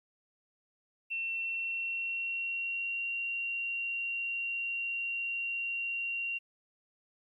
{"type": "tone with pitch glide", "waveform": "sine", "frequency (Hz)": [2700, 2757], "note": ["E7", "F7"], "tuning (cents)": [41, -23], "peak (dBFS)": -32, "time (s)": [1.1, 6.39], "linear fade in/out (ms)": 20, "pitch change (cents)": 36, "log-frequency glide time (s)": [1.24, 3.05], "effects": ["12-bit"]}